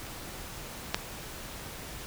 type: clicks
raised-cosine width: 0.2 ms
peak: -27 / -8 dBFS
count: 2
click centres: 0.067 / 0.945 s
effects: pink hiss -42 dBFS RMS until 2.06 s